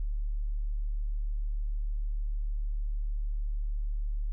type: tone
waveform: sine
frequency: 36.71 Hz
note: D1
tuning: in tune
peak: -28 dBFS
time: 0-4.32 s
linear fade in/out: 0 ms
effects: none